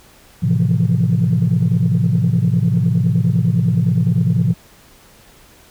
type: chord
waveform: sine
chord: F major seventh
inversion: first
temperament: equal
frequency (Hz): 110 / 130.81 / 164.81 / 174.61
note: A2 / C3 / E3 / F3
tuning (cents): 0 / 0 / 0 / 0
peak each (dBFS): -17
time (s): 0.42-4.54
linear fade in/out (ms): 20
effects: tanh soft clip ceiling -6 dBFS + pink hiss -47 dBFS RMS until 5.7 s